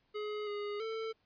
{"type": "tone with pitch steps", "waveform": "square", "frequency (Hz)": [421.1, 412.5, 445.4], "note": ["G#4", "G#4", "A4"], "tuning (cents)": [24, -12, 21], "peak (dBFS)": -37, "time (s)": [0.14, 1.13], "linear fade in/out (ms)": 20, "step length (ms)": 330, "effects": ["pink hiss -75 dBFS RMS until 1.25 s", "resampled to 11025 Hz"]}